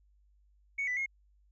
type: tone with pitch steps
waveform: sine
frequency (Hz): 2224 / 1989 / 2154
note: C#7 / B6 / C7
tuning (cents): +5 / +12 / +50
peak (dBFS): -29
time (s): 0.78-1.062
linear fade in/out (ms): 10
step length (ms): 94
effects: tanh soft clip ceiling -27 dBFS + added 50 Hz sine -63 dBFS peak until 1.51 s